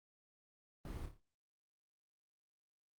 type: noise with echo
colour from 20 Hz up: brown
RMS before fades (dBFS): -45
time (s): 0.85-1.06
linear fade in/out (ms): 2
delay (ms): 28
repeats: 5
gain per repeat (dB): -6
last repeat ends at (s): 1.2
effects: Opus 32 kbps